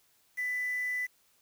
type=tone with quantisation; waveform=sine; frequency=1992 Hz; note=B6; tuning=14 cents sharp; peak=-30 dBFS; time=0.37-1.07 s; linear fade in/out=20 ms; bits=8; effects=white hiss -68 dBFS RMS until 1.41 s